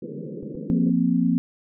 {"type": "band-pass noise", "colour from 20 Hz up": "pink", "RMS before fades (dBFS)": -34, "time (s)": [0.02, 0.9], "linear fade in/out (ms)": 5, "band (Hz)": [140, 520], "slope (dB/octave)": 96}
{"type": "clicks", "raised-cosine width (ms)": 3, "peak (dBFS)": -26, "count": 2, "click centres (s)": [0.429, 0.553]}
{"type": "chord", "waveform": "sine", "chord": "F suspended fourth", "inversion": "none", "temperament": "equal", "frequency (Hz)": [174.61, 233.1, 261.6], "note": ["F3", "Bb3", "C4"], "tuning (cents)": [0, 0, 0], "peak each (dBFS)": -22, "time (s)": [0.7, 1.38], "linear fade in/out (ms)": 0}
{"effects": []}